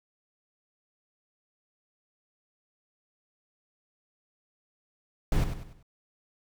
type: noise with echo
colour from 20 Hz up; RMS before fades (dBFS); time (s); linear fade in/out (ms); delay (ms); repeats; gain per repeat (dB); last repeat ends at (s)
brown; -24; 5.32-5.44; 2; 97; 4; -8; 5.828
effects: none